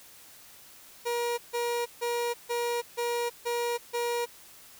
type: tone bursts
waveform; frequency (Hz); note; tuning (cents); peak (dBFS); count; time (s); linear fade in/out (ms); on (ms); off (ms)
30% pulse; 476.2; A#4; +37; -25; 7; 1.05-4.26; 20; 330; 150
effects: white hiss -52 dBFS RMS until 4.79 s